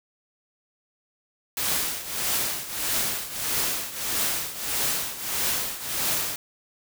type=noise with tremolo; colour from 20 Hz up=white; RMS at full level=-24 dBFS; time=1.57-6.36 s; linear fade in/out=2 ms; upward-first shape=triangle; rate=1.6 Hz; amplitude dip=80%; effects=none